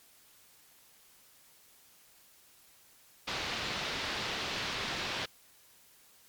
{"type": "low-pass noise", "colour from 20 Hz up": "white", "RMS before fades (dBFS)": -36, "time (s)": [3.27, 5.26], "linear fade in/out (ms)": 10, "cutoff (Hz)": 4400, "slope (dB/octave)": 24, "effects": ["white hiss -61 dBFS RMS until 6.28 s", "MP3 96 kbps"]}